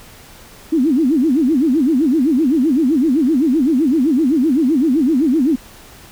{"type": "tone with vibrato", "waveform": "sine", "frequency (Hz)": 284.5, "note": "C#4", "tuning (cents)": 45, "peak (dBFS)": -11, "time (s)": [0.72, 5.56], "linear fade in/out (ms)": 10, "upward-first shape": "sine", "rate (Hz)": 7.8, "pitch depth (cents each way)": 280, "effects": ["pink hiss -41 dBFS RMS until 6.11 s"]}